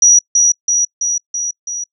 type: tone with echo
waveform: sine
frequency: 5810 Hz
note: F#8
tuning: 32 cents flat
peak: -4 dBFS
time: 0.02-0.19 s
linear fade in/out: 5 ms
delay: 330 ms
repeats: 5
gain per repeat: -3 dB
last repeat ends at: 1.84 s
effects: noise-tail reverb RT60 0.1 s tail -26 dB re dry